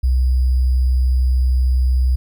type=tone with sample-and-hold; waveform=sine; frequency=63.5 Hz; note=B1; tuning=49 cents sharp; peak=-12 dBFS; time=0.03-2.16 s; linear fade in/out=10 ms; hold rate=4900 Hz; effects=none